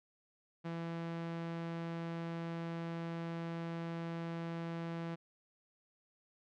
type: tone with low-pass filter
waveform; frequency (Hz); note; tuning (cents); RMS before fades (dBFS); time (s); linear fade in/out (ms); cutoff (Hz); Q
sawtooth; 167.1; E3; +24; -41; 0.64-5.16; 20; 3000; 0.62
effects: none